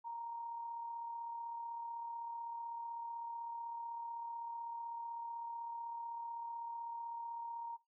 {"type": "tone with amplitude modulation", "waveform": "sine", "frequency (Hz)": 932.3, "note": "A#5", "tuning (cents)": 0, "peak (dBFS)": -40, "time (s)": [0.04, 7.77], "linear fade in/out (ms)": 20, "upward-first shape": "sine", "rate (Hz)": 35.9, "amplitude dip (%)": 35, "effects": ["noise-tail reverb RT60 0.2 s tail -18 dB re dry"]}